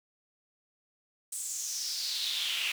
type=noise with high-pass filter sweep; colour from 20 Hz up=brown; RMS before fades=-34 dBFS; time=1.32-2.72 s; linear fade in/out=5 ms; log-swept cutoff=8400 to 2600 Hz; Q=4.7; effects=none